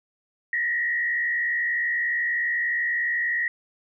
sine tone with frequency modulation, 1900 Hz, A#6, 33 cents sharp, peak -22 dBFS, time 0.53-3.48 s, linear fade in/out 2 ms, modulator 71.6 Hz, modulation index 0.89, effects none

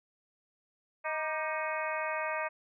harmonic tone with a mistuned harmonic, 313.2 Hz, D#4, 11 cents sharp, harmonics 2 / 3 / 4 / 5 / 6 / 7 / 8, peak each -36 / -38 / -39 / -40 / -41 / -41 / -42 dBFS, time 1.04-2.49 s, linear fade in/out 20 ms, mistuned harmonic 4, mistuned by -77 cents, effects none

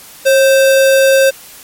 sine tone with sample-and-hold, 540 Hz, C#5, 45 cents flat, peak -5 dBFS, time 0.25-1.31 s, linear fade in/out 20 ms, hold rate 2100 Hz, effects white hiss -36 dBFS RMS until 1.63 s + MP3 64 kbps

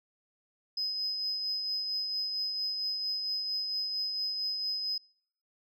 sine tone with tremolo, 5050 Hz, D#8, 25 cents sharp, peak -28 dBFS, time 0.77-4.98 s, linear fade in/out 5 ms, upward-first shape triangle, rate 4.4 Hz, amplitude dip 40%, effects noise-tail reverb RT60 0.6 s tail -26 dB re dry + tanh soft clip ceiling -25 dBFS

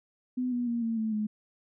sine tone with pitch steps, 251.6 / 243.3 / 235.3 / 227.5 / 220 / 212.8 Hz, B3 / B3 / A#3 / A#3 / A3 / G#3, +32 / -26 / +16 / -42 / 0 / +42 cents, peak -27 dBFS, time 0.37-1.27 s, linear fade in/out 10 ms, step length 150 ms, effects none

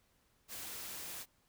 white noise, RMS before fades -45 dBFS, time 0.48-1.26 s, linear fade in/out 50 ms, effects pink hiss -73 dBFS RMS until 1.48 s

